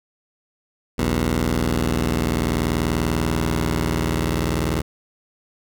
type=tone pair together; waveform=10% pulse; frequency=60.4 / 80.56 Hz; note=B1 / E2; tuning=-38 / -39 cents; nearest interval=perfect fourth; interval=499 cents; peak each=-14 dBFS; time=0.98-4.82 s; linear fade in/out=10 ms; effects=none